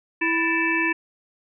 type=harmonic tone with a mistuned harmonic; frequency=329.6 Hz; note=E4; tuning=in tune; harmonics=1 / 3 / 5 / 7 / 8; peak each=-25 / -29 / -24 / -27 / -26 dBFS; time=0.21-0.93 s; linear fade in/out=10 ms; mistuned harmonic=5; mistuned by=+120 cents; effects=none